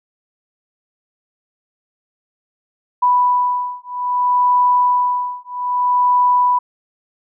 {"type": "beating tone pair", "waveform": "sine", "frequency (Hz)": [987.8, 988.42], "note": ["B5", "B5"], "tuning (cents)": [0, 1], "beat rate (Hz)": 0.62, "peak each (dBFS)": -16, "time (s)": [3.02, 6.59], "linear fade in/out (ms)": 10, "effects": []}